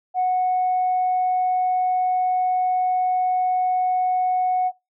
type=tone; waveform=sine; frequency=736 Hz; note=F#5; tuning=9 cents flat; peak=-16 dBFS; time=0.14-4.72 s; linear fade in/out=50 ms; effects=noise-tail reverb RT60 0.2 s tail -22 dB re dry + tanh soft clip ceiling -14 dBFS